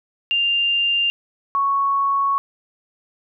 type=tone pair in turn; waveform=sine; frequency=2794 / 1108.8 Hz; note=F7 / C#6; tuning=0 / 0 cents; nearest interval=octave + major third; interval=1600 cents; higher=first; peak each=-16 dBFS; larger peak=neither; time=0.31-1.1 / 1.55-2.38 s; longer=second; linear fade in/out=0 ms; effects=none